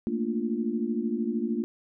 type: chord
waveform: sine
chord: Bb major seventh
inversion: third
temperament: equal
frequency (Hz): 220 / 233.1 / 293.7 / 349.2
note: A3 / Bb3 / D4 / F4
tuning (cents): 0 / 0 / 0 / 0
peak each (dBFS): -31 / -29 / -35 / -33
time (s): 0.07-1.64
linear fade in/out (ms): 0
effects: none